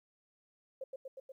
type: tone with echo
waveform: sine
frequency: 530 Hz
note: C5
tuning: 22 cents sharp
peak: -38 dBFS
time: 0.81-0.84 s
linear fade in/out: 5 ms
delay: 120 ms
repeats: 4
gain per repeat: -2 dB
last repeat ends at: 1.32 s
effects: 13-bit